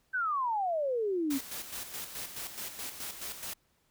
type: exponential sweep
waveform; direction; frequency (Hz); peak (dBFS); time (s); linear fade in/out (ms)
sine; down; 1568 to 260.8; -28; 0.13-1.39; 20
type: noise with tremolo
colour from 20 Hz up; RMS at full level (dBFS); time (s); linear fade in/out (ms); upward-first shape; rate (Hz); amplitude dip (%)
white; -39; 1.3-3.54; 10; square; 4.7; 55
effects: pink hiss -72 dBFS RMS until 3.9 s